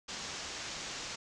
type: low-pass noise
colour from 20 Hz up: white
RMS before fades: -42 dBFS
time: 0.08-1.16 s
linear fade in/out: 10 ms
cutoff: 7000 Hz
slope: 48 dB/octave
effects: none